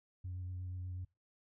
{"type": "tone with vibrato", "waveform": "sine", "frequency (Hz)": 91, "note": "F#2", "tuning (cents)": -28, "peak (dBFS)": -38, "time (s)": [0.24, 1.05], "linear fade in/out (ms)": 10, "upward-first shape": "sine", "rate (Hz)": 8.3, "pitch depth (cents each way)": 19, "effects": ["noise-tail reverb RT60 0.3 s tail -26 dB re dry", "tanh soft clip ceiling -37 dBFS"]}